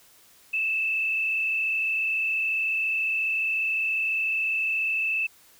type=tone with frequency modulation; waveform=sine; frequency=2627 Hz; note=E7; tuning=7 cents flat; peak=-23 dBFS; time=0.53-5.27 s; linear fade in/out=10 ms; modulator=34.3 Hz; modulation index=1.5; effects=white hiss -56 dBFS RMS until 5.59 s